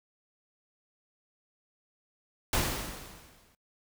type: noise with exponential decay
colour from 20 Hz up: pink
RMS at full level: -26 dBFS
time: 2.53-3.55 s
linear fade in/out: 2 ms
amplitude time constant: 220 ms
effects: noise-tail reverb RT60 0.1 s tail -24 dB re dry